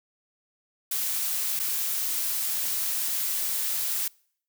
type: noise with dropouts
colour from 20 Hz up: blue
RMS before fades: -28 dBFS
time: 0.91-4.08 s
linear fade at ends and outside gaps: 5 ms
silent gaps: 1.593-1.597 s
effects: noise-tail reverb RT60 0.6 s tail -26 dB re dry